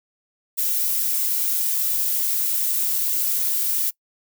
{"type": "noise with flanger", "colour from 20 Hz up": "violet", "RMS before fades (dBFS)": -22, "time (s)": [0.57, 3.91], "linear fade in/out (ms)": 20, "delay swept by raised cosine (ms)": [2, 2.92], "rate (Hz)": 3.7, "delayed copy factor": 0.5, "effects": ["noise-tail reverb RT60 0.1 s tail -24 dB re dry"]}